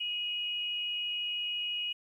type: tone pair together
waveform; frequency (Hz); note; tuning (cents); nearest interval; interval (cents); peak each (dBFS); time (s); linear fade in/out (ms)
sine; 2506 / 2900; D#7 / F#7; +12 / -35; minor third; 253; -40 / -32; 0-1.93; 10
effects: 11-bit